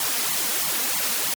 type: noise with flanger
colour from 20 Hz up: white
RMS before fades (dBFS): -24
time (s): 0-1.34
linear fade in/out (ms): 2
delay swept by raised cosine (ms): 0.92 to 4.32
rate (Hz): 3.1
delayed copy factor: +0.8
effects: high-pass 150 Hz 12 dB/octave + MP3 96 kbps